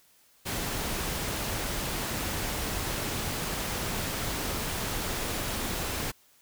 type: noise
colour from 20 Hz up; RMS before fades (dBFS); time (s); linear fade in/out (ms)
pink; -32; 0.45-6.12; 20
effects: white hiss -62 dBFS RMS until 6.41 s